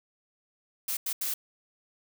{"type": "noise bursts at uneven times", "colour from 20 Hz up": "blue", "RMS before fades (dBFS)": -31, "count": 3, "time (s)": [[0.88, 0.97], [1.06, 1.13], [1.21, 1.34]], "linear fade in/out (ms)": 5, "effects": []}